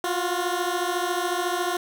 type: beating tone pair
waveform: 15% pulse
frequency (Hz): 349.2 / 363.2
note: F4 / F#4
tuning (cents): 0 / -32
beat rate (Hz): 14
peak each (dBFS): -20 / -21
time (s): 0.04-1.77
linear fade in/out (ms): 2
effects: none